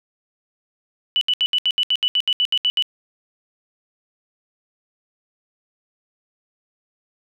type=tone bursts; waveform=sine; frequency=2967 Hz; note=F#7; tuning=4 cents sharp; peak=-15 dBFS; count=14; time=1.16-2.824 s; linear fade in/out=0 ms; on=52 ms; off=72 ms; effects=none